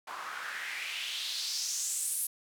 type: noise with band-pass filter sweep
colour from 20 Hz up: white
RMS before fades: -36 dBFS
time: 0.07-2.27 s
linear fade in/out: 5 ms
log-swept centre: 1000 to 11000 Hz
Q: 3.3
effects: none